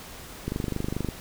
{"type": "click train", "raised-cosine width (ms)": 3, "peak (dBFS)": -15, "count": 16, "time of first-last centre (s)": [0.48, 1.087], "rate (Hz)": 24.7, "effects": ["pink hiss -43 dBFS RMS until 1.2 s"]}